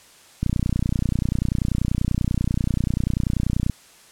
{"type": "click train", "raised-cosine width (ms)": 5, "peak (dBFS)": -9, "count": 100, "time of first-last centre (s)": [0.43, 3.697], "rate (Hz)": 30.3, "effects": ["white hiss -50 dBFS RMS until 4.11 s", "low-pass 10000 Hz 12 dB/octave"]}